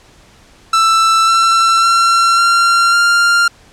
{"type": "tone with pitch steps", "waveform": "45% pulse", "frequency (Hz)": [1328, 1344.2, 1360.6, 1377.2, 1394], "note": ["E6", "E6", "F6", "F6", "F6"], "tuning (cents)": [12, 33, -46, -25, -4], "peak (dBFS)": -8, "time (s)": [0.73, 3.48], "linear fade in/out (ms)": 5, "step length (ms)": 550, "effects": ["pink hiss -45 dBFS RMS until 3.72 s", "low-pass 8000 Hz 12 dB/octave"]}